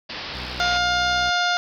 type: low-pass noise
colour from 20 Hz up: white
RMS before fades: -33 dBFS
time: 0.09-0.78 s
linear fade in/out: 10 ms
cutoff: 5200 Hz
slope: 96 dB/octave
type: tone with vibrato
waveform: sawtooth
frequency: 61.74 Hz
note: B1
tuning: in tune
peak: -30 dBFS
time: 0.33-1.31 s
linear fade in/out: 20 ms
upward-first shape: triangle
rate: 1.7 Hz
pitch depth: 30 cents each way
type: harmonic tone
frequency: 708 Hz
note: F5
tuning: 23 cents sharp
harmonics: 1 / 2 / 3 / 4 / 5 / 6 / 7 / 8 / 9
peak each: -23 / -22 / -33 / -33 / -27 / -31 / -32 / -40 / -39 dBFS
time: 0.6-1.57 s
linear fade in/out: 0 ms
effects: none